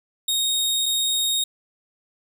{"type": "tone pair in turn", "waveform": "sawtooth", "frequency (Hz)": [3729, 3729], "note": ["A#7", "A#7"], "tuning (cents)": [0, 0], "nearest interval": "unison", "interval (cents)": 0, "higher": "neither", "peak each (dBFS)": -17, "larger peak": "neither", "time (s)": [[0.28, 0.86], [0.86, 1.44]], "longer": "neither", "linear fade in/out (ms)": 5, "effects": []}